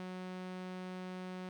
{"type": "tone with low-pass filter", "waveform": "sawtooth", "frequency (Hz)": 183.9, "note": "F#3", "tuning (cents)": -10, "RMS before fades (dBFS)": -44, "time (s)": [0, 1.49], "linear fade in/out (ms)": 0, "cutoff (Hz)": 4200, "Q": 0.69, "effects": ["12-bit"]}